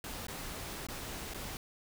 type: noise with dropouts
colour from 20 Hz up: pink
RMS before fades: -42 dBFS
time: 0.04-1.57 s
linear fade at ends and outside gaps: 1 ms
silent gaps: 0.268-0.283 / 0.868-0.886 / 1.337-1.344 s
effects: none